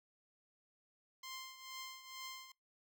10% pulse tone with tremolo, 1049 Hz, C6, 4 cents sharp, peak -36 dBFS, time 1.23-2.52 s, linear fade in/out 5 ms, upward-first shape triangle, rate 2.2 Hz, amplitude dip 75%, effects noise-tail reverb RT60 0.2 s tail -24 dB re dry

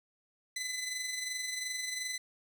15% pulse tone with amplitude modulation, 2014 Hz, B6, 33 cents sharp, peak -27 dBFS, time 0.56-2.18 s, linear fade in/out 5 ms, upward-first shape sine, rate 22.8 Hz, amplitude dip 45%, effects none

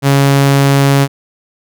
sawtooth tone, 138.9 Hz, C#3, 4 cents sharp, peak -3 dBFS, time 0.02-1.08 s, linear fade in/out 50 ms, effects none

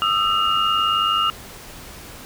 sine tone cluster, 1231 / 1330 / 2839 Hz, D#6 / E6 / F7, -19 / +15 / +28 cents, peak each -22 / -20 / -21 dBFS, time 0.02-1.3 s, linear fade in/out 0 ms, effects pink hiss -39 dBFS RMS until 2.25 s

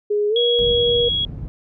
sine tone with pitch glide, 415.3 to 477.1 Hz, G#4 to A#4, 0 to +40 cents, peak -16 dBFS, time 0.1-1.09 s, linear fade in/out 10 ms, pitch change +240 cents, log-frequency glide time 0.29-0.38 s
sine tone, 3322 Hz, G#7, in tune, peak -18 dBFS, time 0.36-1.25 s, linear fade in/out 2 ms
white low-pass noise, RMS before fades -30 dBFS, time 0.59-1.48 s, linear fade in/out 0 ms, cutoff 120 Hz, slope 12 dB/octave
effects none

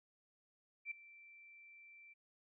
sine tone with ADSR envelope, 2342 Hz, D7, 5 cents flat, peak -38 dBFS, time 0.85-2.14 s, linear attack 61 ms, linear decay 7 ms, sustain -19 dB, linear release 16 ms, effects none

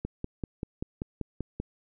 click train, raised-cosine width 3 ms, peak -19 dBFS, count 9, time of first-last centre 0.05-1.6 s, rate 5.16 Hz, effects none

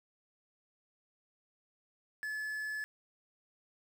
triangle tone with quantisation, 1721 Hz, A6, 39 cents flat, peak -34 dBFS, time 2.23-2.84 s, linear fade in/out 0 ms, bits 9, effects none

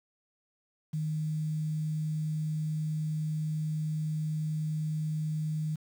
sine tone with quantisation, 154.9 Hz, D#3, 7 cents flat, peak -29 dBFS, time 0.93-5.76 s, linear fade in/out 10 ms, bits 9, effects none

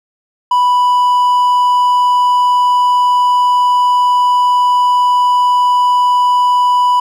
triangle tone, 987.8 Hz, B5, in tune, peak -6 dBFS, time 0.51-7 s, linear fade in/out 5 ms, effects none

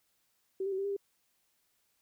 sine tone with pitch steps, 382.9 / 395.2 / 379.2 / 392.7 / 401.5 / 397.4 Hz, G4 / G4 / F#4 / G4 / G4 / G4, -41 / +14 / +43 / +3 / +41 / +24 cents, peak -31 dBFS, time 0.6-0.966 s, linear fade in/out 5 ms, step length 61 ms, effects white hiss -75 dBFS RMS until 2.01 s

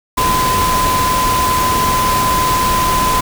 sine tone in noise, 1017 Hz, C6, 50 cents flat, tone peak -13 dBFS, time 0.17-3.21 s, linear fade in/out 10 ms, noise pink, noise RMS -18 dBFS, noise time 0.17-3.21 s, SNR +2 dB, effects none

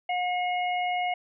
harmonic tone, 720 Hz, F#5, 47 cents flat, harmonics 1 / 3 / 4, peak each -26 / -32 / -38 dBFS, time 0.09-1.14 s, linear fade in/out 5 ms, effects none

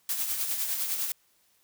blue noise with tremolo, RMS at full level -28 dBFS, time 0.09-1.12 s, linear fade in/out 2 ms, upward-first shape triangle, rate 9.9 Hz, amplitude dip 55%, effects white hiss -67 dBFS RMS until 1.63 s

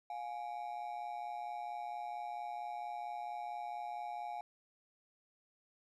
triangle ring-modulated tone, 771 Hz, G5, 29 cents flat, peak -35 dBFS, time 0.1-4.41 s, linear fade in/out 0 ms, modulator 62.2 Hz, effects none

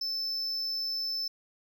triangle tone, 5274 Hz, E8, in tune, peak -29 dBFS, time 0.01-1.28 s, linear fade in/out 5 ms, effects none

